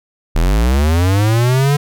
square linear sweep, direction up, 36.86 to 146.83 Hz, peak -11 dBFS, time 0.35-1.77 s, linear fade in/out 10 ms, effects none

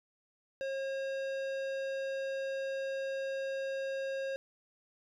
sine tone with tanh clipping, 540 Hz, C#5, 45 cents flat, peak -36 dBFS, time 0.61-4.36 s, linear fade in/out 0 ms, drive 16 dB, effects none

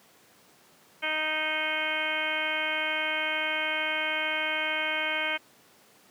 harmonic tone, 311.1 Hz, D#4, in tune, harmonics 1 / 2 / 3 / 4 / 5 / 6 / 7 / 8 / 9 / 10, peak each -43 / -36 / -38 / -40 / -33 / -41 / -31 / -35 / -43 / -35 dBFS, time 1.02-5.38 s, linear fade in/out 20 ms, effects pink hiss -58 dBFS RMS until 6.1 s + high-pass 200 Hz 12 dB/octave

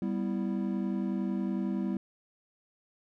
triangle chord, E minor, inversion first, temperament equal, 196 / 246.9 / 329.6 Hz, G3 / B3 / E4, 0 / 0 / 0 cents, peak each -29 / -33 / -34 dBFS, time 0.02-1.97 s, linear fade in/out 2 ms, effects none

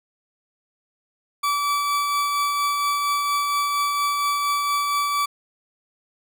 40% pulse tone with tremolo, 1153 Hz, D6, 32 cents flat, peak -18 dBFS, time 1.43-5.26 s, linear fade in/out 10 ms, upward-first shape triangle, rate 4.3 Hz, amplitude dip 30%, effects none

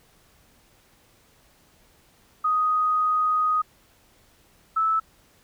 sine tone pair in turn, 1248 / 1309.5 Hz, D#6 / E6, +5 / -12 cents, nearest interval minor second, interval 83 cents, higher second, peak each -19 / -19 dBFS, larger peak neither, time 2.44-3.62 / 4.76-5 s, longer first, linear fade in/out 10 ms, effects pink hiss -59 dBFS RMS until 5.43 s

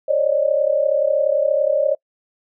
sine tone cluster, 543 / 575 / 612 Hz, C#5 / D5 / D#5, -36 / -37 / -29 cents, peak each -19 dBFS, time 0.08-1.95 s, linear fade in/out 10 ms, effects noise-tail reverb RT60 0.1 s tail -26 dB re dry

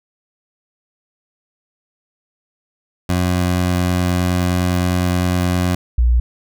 20% pulse / sine tone pair in turn, 89.7 / 59.87 Hz, F2 / A#1, +47 / +47 cents, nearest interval perfect fifth, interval 700 cents, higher first, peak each -10 dBFS, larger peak neither, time 3.09-5.75 / 5.98-6.2 s, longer first, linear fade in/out 5 ms, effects none

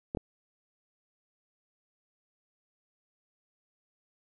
clicks, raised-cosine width 2 ms, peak -19 dBFS, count 2, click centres 0.149 / 0.172 s, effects none

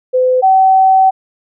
sine tone pair in turn, 509 / 762.6 Hz, C5 / G5, -48 / -48 cents, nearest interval perfect fifth, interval 700 cents, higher second, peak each -8 / -5 dBFS, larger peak second, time 0.13-0.42 / 0.42-1.11 s, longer second, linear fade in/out 20 ms, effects none

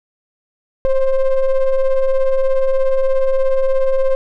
triangle ring-modulated tone, 261.6 Hz, C4, in tune, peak -6 dBFS, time 0.85-4.15 s, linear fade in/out 0 ms, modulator 270 Hz, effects none

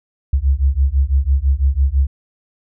sine beating tone pair, 65.41 / 71.41 Hz, C2 / D2, 0 / -48 cents, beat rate 6 Hz, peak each -15 dBFS, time 0.33-2.07 s, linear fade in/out 5 ms, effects none

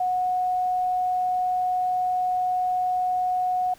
sine tone, 732 Hz, F#5, 19 cents flat, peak -21 dBFS, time 0-3.74 s, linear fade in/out 5 ms, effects pink hiss -53 dBFS RMS until 3.78 s

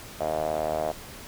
sawtooth tone with band-pass filter, 77.78 Hz, D#2, in tune, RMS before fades -28 dBFS, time 0.2-0.92 s, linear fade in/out 10 ms, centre 650 Hz, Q 6.6, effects pink hiss -43 dBFS RMS until 1.27 s

